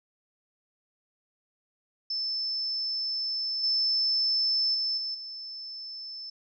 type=tone with level steps; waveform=sine; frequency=5274 Hz; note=E8; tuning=in tune; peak=-28 / -23 / -26 / -30 / -37 dBFS; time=2.1-6.3 s; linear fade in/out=5 ms; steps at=3.63 / 4.74 / 4.97 / 5.14 s; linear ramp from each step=10 ms; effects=none